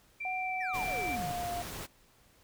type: tone with vibrato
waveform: sine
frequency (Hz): 2349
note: D7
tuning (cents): 0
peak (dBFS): -35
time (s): 0.2-1.16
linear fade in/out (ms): 10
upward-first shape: triangle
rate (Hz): 2.1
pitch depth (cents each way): 14
type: tone with pitch glide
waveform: sine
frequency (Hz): 743 to 701.3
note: F#5 to F5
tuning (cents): +7 to +7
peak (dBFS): -34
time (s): 0.25-1.62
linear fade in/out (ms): 2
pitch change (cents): -100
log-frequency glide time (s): 0.75-1.49
type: exponential sweep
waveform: triangle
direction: down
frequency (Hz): 1975.5 to 124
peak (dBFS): -37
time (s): 0.6-1.33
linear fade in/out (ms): 10
type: noise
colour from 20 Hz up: pink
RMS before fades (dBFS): -41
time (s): 0.73-1.87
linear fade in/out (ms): 20
effects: pink hiss -64 dBFS RMS until 2.43 s